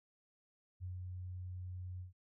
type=tone with ADSR envelope; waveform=sine; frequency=91 Hz; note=F#2; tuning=28 cents flat; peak=-40 dBFS; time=0.8-2.13 s; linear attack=35 ms; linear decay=140 ms; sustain=-2 dB; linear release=130 ms; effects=none